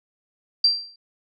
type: tone with exponential decay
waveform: sine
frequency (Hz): 4713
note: D8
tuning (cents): +5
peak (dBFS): -11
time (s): 0.64-0.96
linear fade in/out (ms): 5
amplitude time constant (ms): 68
effects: none